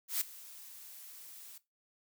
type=noise with ADSR envelope; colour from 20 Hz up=blue; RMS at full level=-31 dBFS; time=0.08-1.58 s; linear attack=130 ms; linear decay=9 ms; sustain=-20 dB; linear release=5 ms; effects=noise-tail reverb RT60 0.2 s tail -17 dB re dry